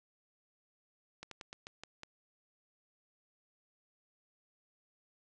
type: slowing click train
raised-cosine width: 0.2 ms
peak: -28 dBFS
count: 7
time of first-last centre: 1.23-2.034 s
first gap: 83 ms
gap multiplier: 1.19
effects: resampled to 22050 Hz